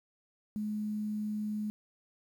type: tone with quantisation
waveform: sine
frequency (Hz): 211.7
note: G#3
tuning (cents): +33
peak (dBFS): -32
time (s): 0.56-1.7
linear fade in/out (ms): 0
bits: 10
effects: none